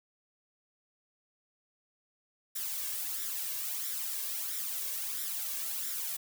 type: noise with flanger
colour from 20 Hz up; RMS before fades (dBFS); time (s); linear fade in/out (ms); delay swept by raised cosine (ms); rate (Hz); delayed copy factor
blue; -36; 2.55-6.17; 10; 0.54 to 1.84; 1.5; +0.6
effects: none